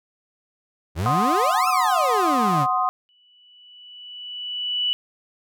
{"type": "exponential two-way sweep", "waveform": "35% pulse", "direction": "up then down", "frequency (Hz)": [73.4, 1356, 124.6], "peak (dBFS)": -20, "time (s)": [0.95, 2.67], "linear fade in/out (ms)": 50, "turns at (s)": 1.68}
{"type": "chord", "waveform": "sine", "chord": "C diminished", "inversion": "second", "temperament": "equal", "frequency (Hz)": [740, 1046.5, 1244.5], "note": ["Gb5", "C6", "Eb6"], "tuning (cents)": [0, 0, 0], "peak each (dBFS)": -23, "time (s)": [1.06, 2.89], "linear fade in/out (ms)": 0}
{"type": "tone with exponential growth", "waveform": "sine", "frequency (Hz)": 2960, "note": "F#7", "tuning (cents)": 0, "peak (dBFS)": -18, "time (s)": [3.09, 4.93], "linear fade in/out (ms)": 0, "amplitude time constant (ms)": 400}
{"effects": []}